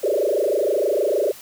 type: tone with frequency modulation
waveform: sine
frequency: 493.9 Hz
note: B4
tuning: in tune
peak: -17 dBFS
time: 0.03-1.32 s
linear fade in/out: 10 ms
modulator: 26.4 Hz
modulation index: 4.5
effects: white hiss -42 dBFS RMS until 1.41 s